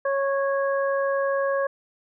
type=harmonic tone; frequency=551 Hz; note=C#5; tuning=11 cents flat; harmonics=1 / 2 / 3; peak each=-22 / -29 / -31 dBFS; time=0.05-1.67 s; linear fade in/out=5 ms; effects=none